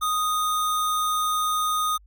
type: tone with sample-and-hold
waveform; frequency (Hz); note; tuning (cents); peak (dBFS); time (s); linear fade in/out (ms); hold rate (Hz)
sine; 1244.5; D#6; 0; -21; 0.01-1.98; 20; 4900
effects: added 50 Hz sine -50 dBFS peak until 2.06 s